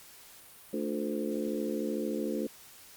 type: harmonic tone with a mistuned harmonic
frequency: 73.4 Hz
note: D2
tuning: in tune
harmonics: 3 / 4 / 5 / 6 / 7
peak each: -35 / -36 / -37 / -38 / -38 dBFS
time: 0.73-2.47 s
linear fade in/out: 5 ms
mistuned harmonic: 5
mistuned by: -54 cents
effects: white hiss -53 dBFS RMS until 2.96 s + Opus 48 kbps